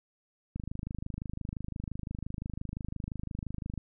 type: click train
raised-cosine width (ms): 5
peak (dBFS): -24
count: 84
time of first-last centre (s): 0.56-3.777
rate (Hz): 25.8
effects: none